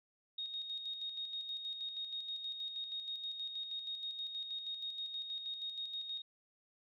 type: tone with tremolo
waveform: sine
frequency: 3729 Hz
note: A#7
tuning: in tune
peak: -38 dBFS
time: 0.38-6.22 s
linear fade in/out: 5 ms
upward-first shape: square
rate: 6.3 Hz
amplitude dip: 45%
effects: none